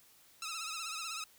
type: tone with vibrato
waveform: 10% pulse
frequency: 1300 Hz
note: E6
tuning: 24 cents flat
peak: -30 dBFS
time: 0.42-1.24 s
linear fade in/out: 2 ms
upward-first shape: triangle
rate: 16 Hz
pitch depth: 94 cents each way
effects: white hiss -63 dBFS RMS until 1.38 s